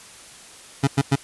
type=tone bursts; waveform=25% pulse; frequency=138.2 Hz; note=C#3; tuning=5 cents flat; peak=-11 dBFS; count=3; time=0.83-1.159 s; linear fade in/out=10 ms; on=45 ms; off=97 ms; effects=white hiss -44 dBFS RMS until 1.23 s + resampled to 24000 Hz